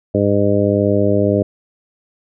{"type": "harmonic tone", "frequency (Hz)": 101.6, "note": "G#2", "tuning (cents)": -38, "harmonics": [1, 2, 3, 4, 5, 6], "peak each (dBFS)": [-19, -19, -19, -19, -19, -19], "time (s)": [0.14, 1.43], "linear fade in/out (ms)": 10, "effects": []}